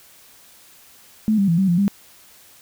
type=tone with pitch steps; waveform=sine; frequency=216.7 / 197.7 / 167.4 / 192.2 / 173.2 / 200 Hz; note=A3 / G3 / E3 / G3 / F3 / G3; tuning=-26 / +15 / +27 / -34 / -14 / +35 cents; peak=-14 dBFS; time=1.28-1.88 s; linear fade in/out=0 ms; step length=100 ms; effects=white hiss -49 dBFS RMS until 2.61 s